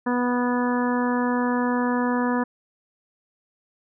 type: harmonic tone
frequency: 245.7 Hz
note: B3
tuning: 9 cents flat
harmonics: 1 / 2 / 3 / 4 / 5 / 6 / 7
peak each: -22 / -28 / -33 / -28 / -34 / -36 / -33 dBFS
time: 0.06-2.44 s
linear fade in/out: 10 ms
effects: none